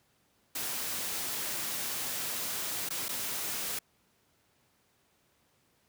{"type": "noise with dropouts", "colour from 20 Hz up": "white", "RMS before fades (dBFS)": -35, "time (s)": [0.55, 3.79], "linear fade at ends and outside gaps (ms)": 5, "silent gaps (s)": [[2.89, 2.904], [3.084, 3.09]], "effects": ["pink hiss -70 dBFS RMS until 5.88 s", "high-pass 80 Hz 12 dB/octave"]}